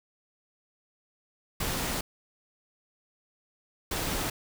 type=noise bursts at uneven times; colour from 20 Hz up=pink; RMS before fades=-31 dBFS; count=2; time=1.6-2.01 / 3.91-4.3 s; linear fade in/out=5 ms; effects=none